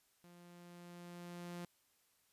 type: tone with level ramp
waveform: sawtooth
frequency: 174.61 Hz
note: F3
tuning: in tune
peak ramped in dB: -55 to -40 dBFS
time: 0.24-1.65 s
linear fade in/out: 0 ms
effects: white hiss -75 dBFS RMS until 2.32 s + resampled to 32000 Hz